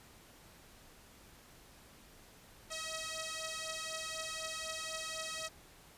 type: beating tone pair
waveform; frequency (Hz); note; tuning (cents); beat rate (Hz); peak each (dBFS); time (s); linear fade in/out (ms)
5% pulse; 637 / 641; D#5 / E5; +41 / -49; 4; -31; 2.7-5.49; 20
effects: pink hiss -59 dBFS RMS until 5.97 s + resampled to 32000 Hz